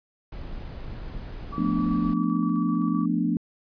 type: noise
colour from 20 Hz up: brown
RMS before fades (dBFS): -36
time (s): 0.32-2.14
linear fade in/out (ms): 5
type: tone with tremolo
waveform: sine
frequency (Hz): 1149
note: D6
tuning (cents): -38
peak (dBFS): -33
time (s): 1.52-3.06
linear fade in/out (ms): 10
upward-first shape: square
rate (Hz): 7.7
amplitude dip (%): 30
type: chord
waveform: sine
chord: B half-diminished seventh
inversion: second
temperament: equal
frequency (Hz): 174.61 / 220 / 246.9 / 293.7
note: F3 / A3 / B3 / D4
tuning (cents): 0 / 0 / 0 / 0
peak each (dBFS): -27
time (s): 1.58-3.37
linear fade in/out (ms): 2
effects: resampled to 11025 Hz